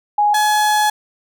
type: tone pair in turn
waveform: sine / 35% pulse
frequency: 830.6 / 846.1 Hz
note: G#5 / G#5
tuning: 0 / +32 cents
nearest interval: unison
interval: 32 cents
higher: second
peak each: -11 dBFS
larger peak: neither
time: 0.18-0.34 / 0.34-0.9 s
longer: second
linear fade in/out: 5 ms
effects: none